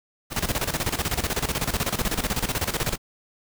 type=noise with tremolo; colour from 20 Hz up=pink; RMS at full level=-24 dBFS; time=0.3-2.98 s; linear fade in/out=50 ms; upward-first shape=square; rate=16 Hz; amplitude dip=75%; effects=none